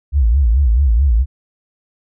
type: tone with vibrato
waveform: sine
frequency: 62.7 Hz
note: B1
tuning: 27 cents sharp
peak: -9 dBFS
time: 0.12-1.26 s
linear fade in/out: 50 ms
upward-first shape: sine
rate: 4.6 Hz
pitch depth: 250 cents each way
effects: none